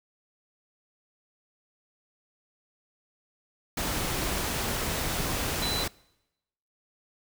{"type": "tone in noise", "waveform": "sine", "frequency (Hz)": 4003, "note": "B7", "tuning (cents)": 23, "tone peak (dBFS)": -30, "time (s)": [5.62, 5.84], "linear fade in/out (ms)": 5, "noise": "pink", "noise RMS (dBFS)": -30, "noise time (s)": [3.77, 5.88], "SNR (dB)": -3, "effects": ["noise-tail reverb RT60 0.9 s tail -24 dB re dry"]}